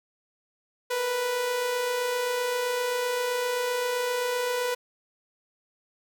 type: tone pair together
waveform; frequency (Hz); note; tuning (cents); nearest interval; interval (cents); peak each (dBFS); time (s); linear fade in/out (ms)
sawtooth; 466.2 / 493.9; A#4 / B4; 0 / 0; minor second; 100; -33 / -22; 0.9-4.75; 10
effects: none